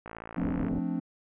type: click train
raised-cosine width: 0.5 ms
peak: -24 dBFS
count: 36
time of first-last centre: 0.06-0.684 s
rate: 56.1 Hz
type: chord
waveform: triangle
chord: D minor seventh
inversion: first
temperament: equal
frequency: 174.61 / 220 / 261.6 / 293.7 Hz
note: F3 / A3 / C4 / D4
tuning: 0 / 0 / 0 / 0 cents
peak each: -31 / -34 / -31 / -33 dBFS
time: 0.36-1 s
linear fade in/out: 10 ms
type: low-pass noise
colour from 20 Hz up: pink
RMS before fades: -36 dBFS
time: 0.39-0.79 s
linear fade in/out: 5 ms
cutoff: 610 Hz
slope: 24 dB/octave
effects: low-pass 2000 Hz 12 dB/octave